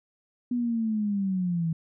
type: linear sweep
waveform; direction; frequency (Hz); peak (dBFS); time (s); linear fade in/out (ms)
sine; down; 246.9 to 160; -24; 0.51-1.73; 5
effects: none